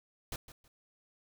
pink noise with echo, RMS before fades -39 dBFS, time 0.32-0.36 s, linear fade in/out 2 ms, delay 160 ms, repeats 2, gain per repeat -13 dB, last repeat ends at 0.68 s, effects none

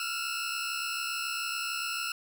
20% pulse tone cluster, 1345 / 1412 / 2619 Hz, E6 / F6 / E7, +34 / +19 / -12 cents, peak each -32 / -31 / -31 dBFS, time 0-2.12 s, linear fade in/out 2 ms, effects none

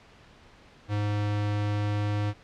square tone, 103.83 Hz, G#2, in tune, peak -26 dBFS, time 0.88-2.34 s, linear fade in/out 50 ms, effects pink hiss -54 dBFS RMS until 2.43 s + low-pass 4000 Hz 12 dB/octave

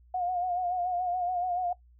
sine tone with vibrato, 719 Hz, F#5, 50 cents flat, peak -27 dBFS, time 0.14-1.73 s, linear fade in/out 5 ms, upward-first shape sine, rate 7 Hz, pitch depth 50 cents each way, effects noise-tail reverb RT60 0.1 s tail -17 dB re dry + added 60 Hz sine -55 dBFS peak until 1.99 s

